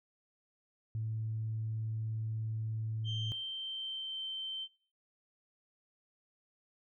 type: tone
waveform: sine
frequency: 110.4 Hz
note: A2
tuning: 6 cents sharp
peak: -33 dBFS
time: 0.95-3.32 s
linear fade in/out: 0 ms
type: tone with pitch glide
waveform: sine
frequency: 3136 to 3107 Hz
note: G7 to G7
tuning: 0 to -16 cents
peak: -37 dBFS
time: 3.04-4.68 s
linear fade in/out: 50 ms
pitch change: -16 cents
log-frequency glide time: 3.26-4.26 s
effects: noise-tail reverb RT60 0.5 s tail -23 dB re dry + tanh soft clip ceiling -28 dBFS